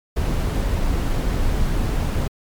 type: noise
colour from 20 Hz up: brown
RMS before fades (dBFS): -20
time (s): 0.16-2.28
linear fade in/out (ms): 10
effects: MP3 96 kbps